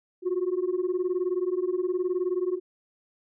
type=beating tone pair; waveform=sine; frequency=354 / 373 Hz; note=F4 / F#4; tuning=+23 / +14 cents; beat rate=19 Hz; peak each=-26 dBFS; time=0.22-2.6 s; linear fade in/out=50 ms; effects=tanh soft clip ceiling -20 dBFS